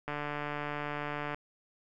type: click train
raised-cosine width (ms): 0.5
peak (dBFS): -21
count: 187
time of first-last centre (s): 0.08-1.345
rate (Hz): 147
effects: none